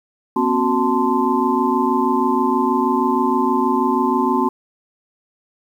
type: tone cluster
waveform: sine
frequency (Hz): 242.1 / 268.4 / 369.2 / 882 / 1037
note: B3 / C4 / F#4 / A5 / C6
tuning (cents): -34 / +44 / -4 / +4 / -16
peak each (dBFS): -21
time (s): 0.36-4.49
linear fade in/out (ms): 5
effects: 8-bit